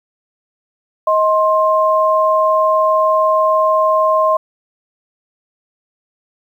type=tone pair together; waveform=sine; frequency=630.5 / 1057 Hz; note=D#5 / C6; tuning=+23 / +17 cents; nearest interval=major sixth; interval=894 cents; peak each=-13 dBFS; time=1.07-4.37 s; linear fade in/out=5 ms; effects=8-bit